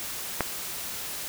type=click; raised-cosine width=0.5 ms; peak=-8 dBFS; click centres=0.407 s; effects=white hiss -35 dBFS RMS until 1.28 s